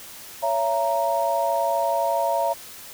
sine chord, A# diminished, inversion first, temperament just, 559.4 / 671.3 / 932.3 Hz, C#5 / E5 / A#5, +16 / +31 / 0 cents, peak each -26 / -23 / -24 dBFS, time 0.42-2.54 s, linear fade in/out 20 ms, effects white hiss -41 dBFS RMS until 2.93 s

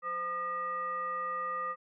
sine tone with frequency modulation, 1216 Hz, D#6, 40 cents flat, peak -32 dBFS, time 0.02-1.76 s, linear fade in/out 50 ms, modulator 700 Hz, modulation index 0.6, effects none

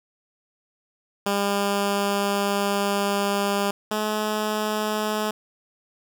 10% pulse tone pair in turn, 200.9 / 213.4 Hz, G3 / G#3, +43 / +47 cents, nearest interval minor second, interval 104 cents, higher second, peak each -13 / -15 dBFS, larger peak first, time 1.26-3.71 / 3.91-5.31 s, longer first, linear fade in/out 5 ms, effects none

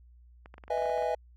clicks, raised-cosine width 0.5 ms, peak -33 dBFS, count 11, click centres 0.459 / 0.541 / 0.581 / 0.638 / 0.68 / 0.777 / 0.823 / 0.857 / 0.897 / 0.978 / 1.024 s
triangle chord, E major seventh, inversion second, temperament just, 494.4 / 618.1 / 659.3 / 824.1 Hz, B4 / D#5 / E5 / G#5, +2 / -12 / 0 / -14 cents, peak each -31 dBFS, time 0.7-1.15 s, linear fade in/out 5 ms
effects added 60 Hz sine -53 dBFS peak until 1.36 s

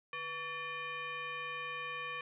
sine tone with frequency modulation, 1775 Hz, A6, 15 cents sharp, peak -38 dBFS, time 0.13-2.21 s, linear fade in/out 2 ms, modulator 641 Hz, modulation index 1.6, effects none

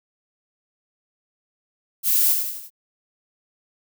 violet noise with echo, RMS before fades -19 dBFS, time 2.03-2.36 s, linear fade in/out 50 ms, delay 86 ms, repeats 4, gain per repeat -5 dB, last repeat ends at 2.704 s, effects none

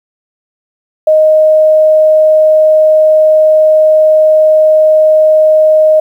sine tone, 622.3 Hz, D#5, in tune, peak -3 dBFS, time 1.07-6 s, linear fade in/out 5 ms, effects 7-bit

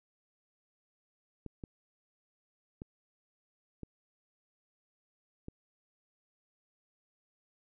clicks, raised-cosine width 3 ms, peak -29 dBFS, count 5, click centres 1.463 / 1.638 / 2.819 / 3.833 / 5.484 s, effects none

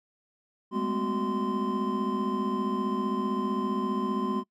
triangle tone cluster, 201.7 / 217 / 253.1 / 372.1 / 1036 Hz, G3 / A3 / B3 / F#4 / C6, +50 / -24 / +43 / +10 / -17 cents, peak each -31 dBFS, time 0.71-4.44 s, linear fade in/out 50 ms, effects noise-tail reverb RT60 0.1 s tail -24 dB re dry

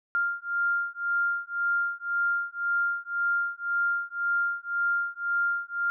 sine beating tone pair, 1396.9 / 1398.8 Hz, F6 / F6, 0 / +2 cents, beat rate 1.9 Hz, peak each -28 dBFS, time 0.15-5.9 s, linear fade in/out 0 ms, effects none

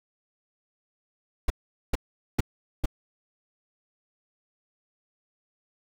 brown noise bursts, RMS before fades -21 dBFS, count 4, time 1.48-2.858 s, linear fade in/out 5 ms, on 22 ms, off 430 ms, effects none

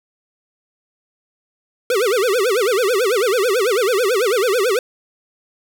square tone with vibrato, 440 Hz, A4, in tune, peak -15 dBFS, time 1.9-4.79 s, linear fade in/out 2 ms, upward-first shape sine, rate 9.1 Hz, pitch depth 270 cents each way, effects none

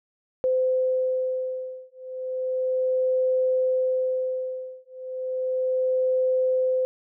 sine beating tone pair, 514 / 514.34 Hz, C5 / C5, -31 / -30 cents, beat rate 0.34 Hz, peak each -25 dBFS, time 0.44-6.85 s, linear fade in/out 0 ms, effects none

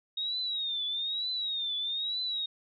sine tone with vibrato, 3729 Hz, A#7, in tune, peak -30 dBFS, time 0.17-2.46 s, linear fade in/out 5 ms, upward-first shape triangle, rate 1.1 Hz, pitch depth 140 cents each way, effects none

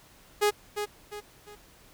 sawtooth tone with echo, 415.3 Hz, G#4, in tune, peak -17 dBFS, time 0.41-0.51 s, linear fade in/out 20 ms, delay 350 ms, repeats 3, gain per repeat -8 dB, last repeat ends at 1.56 s, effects pink hiss -56 dBFS RMS until 1.93 s

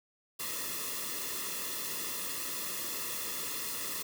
white noise with comb filter, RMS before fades -37 dBFS, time 0.39-4.03 s, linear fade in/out 10 ms, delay 1.3 ms, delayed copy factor -0.85, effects none

